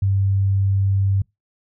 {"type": "tone", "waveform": "sine", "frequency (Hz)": 97.8, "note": "G2", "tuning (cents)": -4, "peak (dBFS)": -15, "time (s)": [0.02, 1.22], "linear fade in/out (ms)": 5, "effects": ["noise-tail reverb RT60 0.2 s tail -26 dB re dry"]}